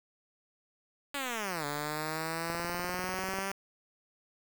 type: linear two-way sweep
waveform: 5% pulse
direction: down then up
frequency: 289 to 144 to 196.7 Hz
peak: -22 dBFS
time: 1.14-3.52 s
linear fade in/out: 5 ms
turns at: 1.65 s
type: click train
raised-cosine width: 1 ms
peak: -25 dBFS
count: 19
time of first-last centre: 2.5-3.387 s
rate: 20.3 Hz
effects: 8-bit